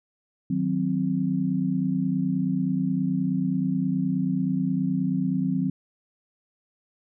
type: chord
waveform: sine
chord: C diminished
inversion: first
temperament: equal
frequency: 155.56 / 185 / 261.6 Hz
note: Eb3 / Gb3 / C4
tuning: 0 / 0 / 0 cents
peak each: -29 / -25 / -26 dBFS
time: 0.5-5.7 s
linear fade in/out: 5 ms
effects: none